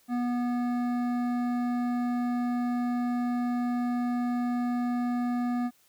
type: tone with hard clipping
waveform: sine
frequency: 243.6 Hz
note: B3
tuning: 24 cents flat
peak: -28 dBFS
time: 0.08-5.71 s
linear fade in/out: 50 ms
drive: 12 dB
effects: white hiss -64 dBFS RMS until 5.88 s